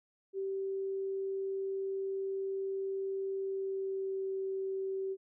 sine tone with pitch glide, 387.8 to 384.7 Hz, G4 to G4, -19 to -33 cents, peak -33 dBFS, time 0.33-5.17 s, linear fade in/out 50 ms, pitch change -14 cents, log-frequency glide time 3.37-4.31 s, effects none

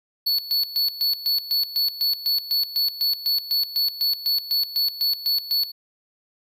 square tone with tremolo, 4428 Hz, C#8, 3 cents flat, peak -19 dBFS, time 0.26-5.72 s, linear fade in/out 10 ms, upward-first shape square, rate 4 Hz, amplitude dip 80%, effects none

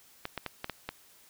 clicks, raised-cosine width 0.3 ms, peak -18 dBFS, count 6, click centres 0.254 / 0.377 / 0.463 / 0.644 / 0.697 / 0.89 s, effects white hiss -59 dBFS RMS until 1.29 s

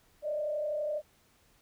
sine tone with frequency modulation, 601 Hz, D5, 40 cents sharp, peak -30 dBFS, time 0.22-1.02 s, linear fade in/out 50 ms, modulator 32 Hz, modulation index 0.7, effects pink hiss -66 dBFS RMS until 1.61 s

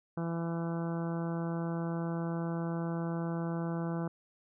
harmonic tone, 167.5 Hz, E3, 28 cents sharp, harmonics 1 / 2 / 3 / 4 / 5 / 6 / 7 / 8 / 9, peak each -33 / -39 / -43 / -45 / -47 / -49 / -50 / -51 / -52 dBFS, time 0.17-4.08 s, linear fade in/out 5 ms, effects none

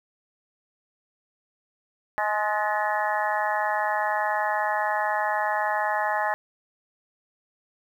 harmonic tone with a mistuned harmonic, 210.3 Hz, G#3, 22 cents sharp, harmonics 3 / 4 / 5 / 6 / 7 / 8 / 9, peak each -30 / -26 / -31 / -35 / -37 / -30 / -34 dBFS, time 2.18-6.34 s, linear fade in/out 0 ms, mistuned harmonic 8, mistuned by +47 cents, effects 9-bit

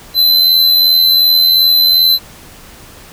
square tone with amplitude modulation, 4049 Hz, B7, 42 cents sharp, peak -5 dBFS, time 0.14-2.19 s, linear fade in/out 50 ms, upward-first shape sine, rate 82.7 Hz, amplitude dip 45%, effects pink hiss -37 dBFS RMS until 3.12 s

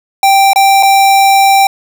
square tone with dropouts, 784 Hz, G5, in tune, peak -5 dBFS, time 0.23-1.67 s, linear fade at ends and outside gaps 2 ms, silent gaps 0.533-0.559 / 0.827-0.831 s, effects none

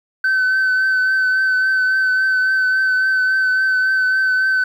sine tone with vibrato, 1527 Hz, G6, 46 cents flat, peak -11 dBFS, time 0.24-4.64 s, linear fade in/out 5 ms, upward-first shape triangle, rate 3.6 Hz, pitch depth 23 cents each way, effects tanh soft clip ceiling -12 dBFS + 8-bit

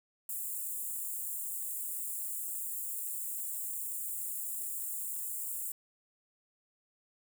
white high-pass noise, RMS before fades -38 dBFS, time 0.29-5.72 s, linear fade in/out 2 ms, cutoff 7200 Hz, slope 96 dB/octave, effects none

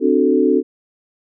sine chord, D dominant seventh, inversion third, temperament equal with one note detuned, 261.6 / 298.5 / 370 / 440 Hz, C4 / D4 / F#4 / A4, 0 / +28 / 0 / 0 cents, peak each -17 dBFS, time 0-0.63 s, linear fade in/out 50 ms, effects none

